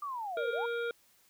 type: linear two-way sweep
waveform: sine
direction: down then up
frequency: 1202 to 436.2 to 988 Hz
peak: -35 dBFS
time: 0.02-0.66 s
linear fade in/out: 5 ms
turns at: 0.51 s
type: harmonic tone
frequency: 470 Hz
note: A#4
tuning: 14 cents sharp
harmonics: 1 / 3 / 5 / 7 / 8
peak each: -33 / -37 / -48 / -50 / -51 dBFS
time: 0.37-0.91 s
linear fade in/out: 2 ms
effects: white hiss -66 dBFS RMS until 1.29 s